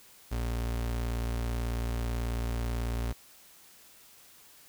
35% pulse tone, 58.27 Hz, A#1, in tune, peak -28 dBFS, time 0.31-3.13 s, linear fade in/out 10 ms, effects white hiss -56 dBFS RMS until 4.68 s

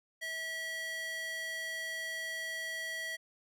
square tone with high-pass filter, 648 Hz, E5, 30 cents flat, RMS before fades -39 dBFS, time 0.21-3.17 s, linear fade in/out 20 ms, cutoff 1600 Hz, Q 2.6, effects none

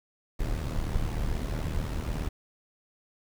brown noise with amplitude modulation, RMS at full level -27 dBFS, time 0.39-2.29 s, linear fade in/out 10 ms, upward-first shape sine, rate 76 Hz, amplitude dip 70%, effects none

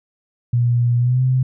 sine tone with pitch glide, 120.3 to 128.93 Hz, B2 to C3, -45 to -25 cents, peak -13 dBFS, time 0.53-1.43 s, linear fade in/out 5 ms, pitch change +120 cents, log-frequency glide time 0.98-1.22 s, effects none

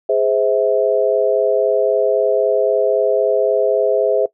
sine chord, Ab augmented, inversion none, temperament just, 415.3 / 519.1 / 648.9 Hz, Ab4 / C5 / E5, 0 / -14 / -27 cents, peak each -17 dBFS, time 0.09-4.26 s, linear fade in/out 5 ms, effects noise-tail reverb RT60 0.1 s tail -19 dB re dry

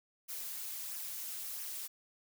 blue noise with flanger, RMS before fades -42 dBFS, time 0.28-1.88 s, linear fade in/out 20 ms, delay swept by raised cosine 0.24 to 5.34 ms, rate 1.5 Hz, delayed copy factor -0.5, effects none

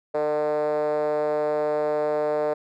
5% pulse tone with band-pass filter, 150.6 Hz, D3, 44 cents sharp, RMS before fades -24 dBFS, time 0.14-2.54 s, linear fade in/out 10 ms, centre 530 Hz, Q 9.4, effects none

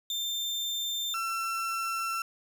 35% pulse tone pair in turn, 3585 / 1346.4 Hz, A7 / E6, +32 / +36 cents, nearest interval octave + perfect fourth, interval 1696 cents, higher first, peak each -28 dBFS, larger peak neither, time 0.1-1.14 / 1.14-2.22 s, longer second, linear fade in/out 2 ms, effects none

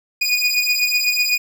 25% pulse beating tone pair, 2461 / 2469 Hz, D#7 / D#7, -20 / -14 cents, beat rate 8 Hz, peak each -15 dBFS, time 0.21-1.38 s, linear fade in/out 10 ms, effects none

